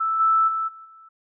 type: tone with level steps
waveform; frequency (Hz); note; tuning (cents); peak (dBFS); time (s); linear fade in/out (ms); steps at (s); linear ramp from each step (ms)
sine; 1318.5; E6; 0; -20 / -15 / -22 / -40 / -45; 0-1.09; 10; 0.19 / 0.47 / 0.67 / 0.84; 20
effects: none